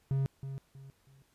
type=tone with echo; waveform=triangle; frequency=135.8 Hz; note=C#3; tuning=35 cents flat; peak=-25 dBFS; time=0.11-0.26 s; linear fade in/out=0 ms; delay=320 ms; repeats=3; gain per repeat=-10 dB; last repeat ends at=1.22 s; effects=pink hiss -70 dBFS RMS until 1.34 s + resampled to 32000 Hz